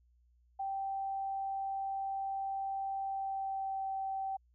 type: tone with pitch glide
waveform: sine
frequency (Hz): 780 to 773.7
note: G5 to G5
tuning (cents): -9 to -23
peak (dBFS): -34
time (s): 0.59-4.37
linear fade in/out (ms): 10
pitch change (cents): -14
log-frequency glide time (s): 3.03-3.87
effects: added 60 Hz sine -65 dBFS peak until 4.54 s